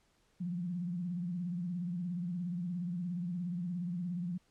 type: tone with vibrato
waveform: sine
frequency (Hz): 176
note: F3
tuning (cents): +14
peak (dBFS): -34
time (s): 0.4-4.38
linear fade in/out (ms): 10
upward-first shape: sine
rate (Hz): 17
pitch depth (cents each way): 87
effects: pink hiss -72 dBFS RMS until 4.5 s + low-pass 9000 Hz 12 dB/octave